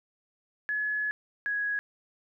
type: tone pair in turn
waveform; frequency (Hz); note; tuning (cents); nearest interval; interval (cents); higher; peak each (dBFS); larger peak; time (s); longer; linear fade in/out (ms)
sine; 1700 / 1665; G#6 / G#6; +40 / +4; unison; 36; first; -27; neither; 0.69-1.11 / 1.46-1.79; first; 0
effects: none